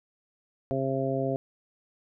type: harmonic tone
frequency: 134.2 Hz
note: C3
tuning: 44 cents sharp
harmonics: 1 / 2 / 3 / 4 / 5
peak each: -32 / -32 / -32 / -32 / -32 dBFS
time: 0.71-1.36 s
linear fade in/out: 0 ms
effects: none